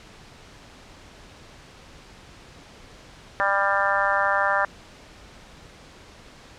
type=harmonic tone; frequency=198.2 Hz; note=G3; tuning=19 cents sharp; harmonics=3 / 4 / 5 / 6 / 7 / 8 / 9; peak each=-27 / -27 / -27 / -27 / -27 / -27 / -27 dBFS; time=3.4-4.65 s; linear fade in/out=0 ms; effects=pink hiss -47 dBFS RMS until 6.58 s + low-pass 6000 Hz 12 dB/octave